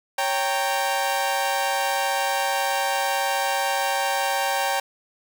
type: chord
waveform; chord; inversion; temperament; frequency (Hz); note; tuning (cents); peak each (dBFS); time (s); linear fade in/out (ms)
sawtooth; G diminished; second; equal with one note detuned; 554.4 / 784 / 922.2; Db5 / G5 / Bb5; 0 / 0 / -19; -24 / -20 / -24; 0.18-4.8; 5
effects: none